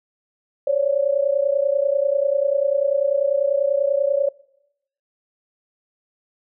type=tone pair together; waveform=sine; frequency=544 / 574.2 Hz; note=C#5 / D5; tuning=-33 / -39 cents; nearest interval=minor second; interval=94 cents; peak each=-19 dBFS; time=0.67-4.29 s; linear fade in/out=5 ms; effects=noise-tail reverb RT60 0.8 s tail -23 dB re dry